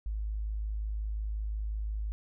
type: tone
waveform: sine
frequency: 52.8 Hz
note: G#1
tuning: 29 cents sharp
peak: -31 dBFS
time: 0.06-2.12 s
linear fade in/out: 0 ms
effects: none